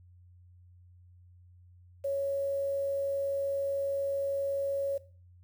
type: tone with quantisation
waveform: sine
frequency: 554.4 Hz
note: C#5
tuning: in tune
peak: -28 dBFS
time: 2.04-4.98 s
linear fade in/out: 10 ms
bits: 9
effects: noise-tail reverb RT60 0.4 s tail -17 dB re dry + added 89 Hz sine -54 dBFS peak until 5.43 s